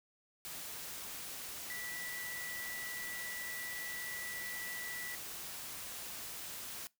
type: tone in noise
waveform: sine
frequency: 1961 Hz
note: B6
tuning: 13 cents flat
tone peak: -42 dBFS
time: 1.7-5.15 s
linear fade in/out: 0 ms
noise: white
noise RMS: -45 dBFS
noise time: 0.45-6.87 s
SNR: 0 dB
effects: noise-tail reverb RT60 0.2 s tail -22 dB re dry